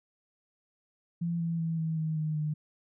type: tone with pitch steps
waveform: sine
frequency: 169.9 / 166.79 / 163.73 / 160.74 / 157.79 / 154.9 / 152.06 Hz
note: F3 / E3 / E3 / E3 / D#3 / D#3 / D#3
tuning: -47 / +21 / -11 / -43 / +25 / -7 / -39 cents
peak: -28 dBFS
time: 1.21-2.54 s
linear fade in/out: 10 ms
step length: 190 ms
effects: none